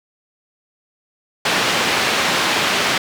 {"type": "band-pass noise", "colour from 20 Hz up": "white", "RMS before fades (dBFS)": -18, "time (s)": [1.45, 2.98], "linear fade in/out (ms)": 5, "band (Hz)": [150, 3200], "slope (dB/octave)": 12, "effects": []}